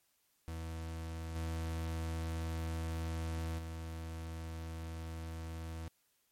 40% pulse tone with level steps, 81.6 Hz, E2, 17 cents flat, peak -39 / -35 / -40 dBFS, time 0.48-5.88 s, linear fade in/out 0 ms, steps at 1.35 / 3.58 s, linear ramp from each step 10 ms, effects white hiss -75 dBFS RMS until 6.31 s + MP3 64 kbps

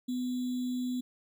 sine tone with sample-and-hold, 250.3 Hz, B3, 23 cents sharp, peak -30 dBFS, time 0.08-1.01 s, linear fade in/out 10 ms, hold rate 3675 Hz, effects none

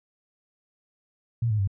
sine tone with pitch steps, 116.54 / 106.87 / 98 Hz, A#2 / A2 / G2, 0 / -50 / 0 cents, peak -21 dBFS, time 1.42-1.675 s, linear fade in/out 5 ms, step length 85 ms, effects none

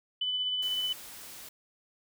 sine tone with tremolo, 3000 Hz, F#7, 23 cents sharp, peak -27 dBFS, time 0.21-0.93 s, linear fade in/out 5 ms, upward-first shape sine, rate 16 Hz, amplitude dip 30%
white noise, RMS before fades -46 dBFS, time 0.62-1.49 s, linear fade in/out 5 ms
effects none

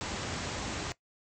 pink low-pass noise, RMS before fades -36 dBFS, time 0.01-0.92 s, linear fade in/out 0 ms, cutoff 7900 Hz, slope 96 dB/octave, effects noise-tail reverb RT60 0.1 s tail -18 dB re dry + high-pass 60 Hz 12 dB/octave

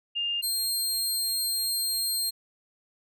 sine / 20% pulse tone pair in turn, 2812 / 4199 Hz, F7 / C8, +11 / +5 cents, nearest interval perfect fifth, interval 694 cents, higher second, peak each -26 / -20 dBFS, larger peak second, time 0.15-0.42 / 0.42-2.31 s, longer second, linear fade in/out 20 ms, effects none

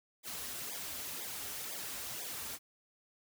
white noise with flanger, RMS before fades -42 dBFS, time 0.23-2.59 s, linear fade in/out 50 ms, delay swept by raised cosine 0.7 to 6.2 ms, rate 2 Hz, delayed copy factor -0.85, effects none

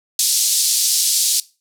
pink band-pass noise, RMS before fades -17 dBFS, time 0.19-1.4 s, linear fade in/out 2 ms, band 4400 to 12000 Hz, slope 24 dB/octave, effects noise-tail reverb RT60 0.3 s tail -20 dB re dry

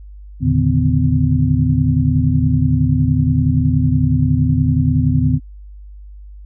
sine tone cluster, 82.4 / 115.6 / 141.7 / 152.4 / 253.1 Hz, E2 / A#2 / C#3 / D#3 / B3, 0 / -14 / +38 / -36 / +43 cents, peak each -18 dBFS, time 0.4-5.4 s, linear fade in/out 50 ms, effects added 50 Hz sine -33 dBFS peak until 6.45 s

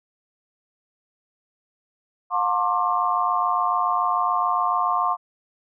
sine tone cluster, 718 / 902 / 1066 / 1173 Hz, F5 / A5 / C6 / D6, +48 / +43 / +32 / -2 cents, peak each -25 / -29 / -22 / -25 dBFS, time 2.3-5.17 s, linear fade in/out 50 ms, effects none

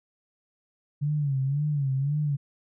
sine tone with vibrato, 141.5 Hz, C#3, 36 cents sharp, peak -23 dBFS, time 1.01-2.37 s, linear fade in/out 20 ms, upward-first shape sine, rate 1.9 Hz, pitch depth 110 cents each way, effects none

